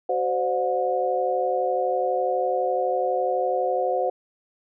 sine tone cluster, 376.1 / 517 / 589 / 723 Hz, F#4 / C5 / D5 / F#5, +28 / -21 / +5 / -40 cents, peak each -29 / -24 / -31 / -25 dBFS, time 0.09-4.1 s, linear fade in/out 5 ms, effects none

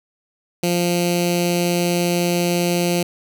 10% pulse tone with notch filter, 174.5 Hz, F3, 1 cent flat, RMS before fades -19 dBFS, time 0.63-3.03 s, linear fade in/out 5 ms, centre 1100 Hz, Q 0.57, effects none

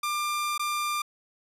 sawtooth tone with dropouts, 1193 Hz, D6, 27 cents sharp, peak -23 dBFS, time 0.03-1.02 s, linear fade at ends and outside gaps 5 ms, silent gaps 0.579-0.594 s, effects resampled to 32000 Hz

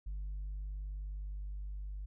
sine tone with level ramp, 49.68 Hz, G1, 24 cents sharp, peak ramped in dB -35 to -38 dBFS, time 0.06-2.06 s, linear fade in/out 10 ms, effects tanh soft clip ceiling -36 dBFS

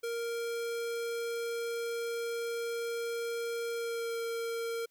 square tone with pitch glide, 466.2 to 461.6 Hz, A#4 to A#4, 0 to -17 cents, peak -34 dBFS, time 0.03-4.86 s, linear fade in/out 10 ms, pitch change -17 cents, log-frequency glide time 3.73-4.18 s, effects white hiss -75 dBFS RMS until 4.9 s

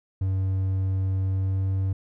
triangle tone with pitch glide, 95.2 to 95.81 Hz, F#2 to G2, +50 to -39 cents, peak -20 dBFS, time 0.21-1.93 s, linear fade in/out 5 ms, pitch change +11 cents, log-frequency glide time 1.23-1.64 s, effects none

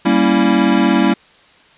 square chord, G diminished seventh, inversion none, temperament equal, 196 / 233.1 / 277.2 / 329.6 Hz, G3 / Bb3 / Db4 / Fb4, 0 / 0 / 0 / 0 cents, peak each -17 dBFS, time 0.05-1.14 s, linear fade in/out 10 ms, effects white hiss -48 dBFS RMS until 1.77 s + resampled to 8000 Hz

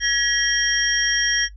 sine tone cluster, 1679 / 1918 / 3198 / 5610 Hz, G#6 / A#6 / G7 / F8, +18 / +49 / +34 / +7 cents, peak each -23 dBFS, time 0-1.49 s, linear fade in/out 50 ms, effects noise-tail reverb RT60 0.1 s tail -17 dB re dry + added 50 Hz sine -38 dBFS peak until 1.56 s

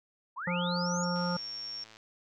sine linear sweep, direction up, 880 to 7040 Hz, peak -35 dBFS, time 0.36-1.05 s, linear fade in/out 20 ms
harmonic tone, 176.3 Hz, F3, 17 cents sharp, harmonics 1 / 3 / 5 / 7 / 8, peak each -31 / -36 / -38 / -39 / -40 dBFS, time 0.47-1.37 s, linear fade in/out 5 ms
sine tone, 5510 Hz, F8, 24 cents flat, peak -37 dBFS, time 1.03-1.84 s, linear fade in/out 5 ms
click train, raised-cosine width 0.2 ms, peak -35 dBFS, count 90, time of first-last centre 1.16-1.969 s, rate 110 Hz
effects none

